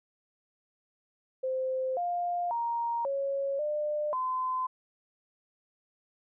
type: tone with pitch steps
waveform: sine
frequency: 520 / 703 / 936 / 552 / 599 / 1025 Hz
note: C5 / F5 / A#5 / C#5 / D5 / C6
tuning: -11 / +11 / +7 / -7 / +34 / -36 cents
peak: -28 dBFS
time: 1.43-4.67 s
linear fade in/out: 10 ms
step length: 540 ms
effects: none